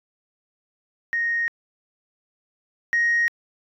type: tone pair in turn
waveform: sine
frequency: 1863 / 1874.9 Hz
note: A#6 / A#6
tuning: -2 / +9 cents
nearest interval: unison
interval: 11 cents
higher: second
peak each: -20 / -16 dBFS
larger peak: second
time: 1.13-1.48 / 2.93-3.28 s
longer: neither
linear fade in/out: 0 ms
effects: tanh soft clip ceiling -14 dBFS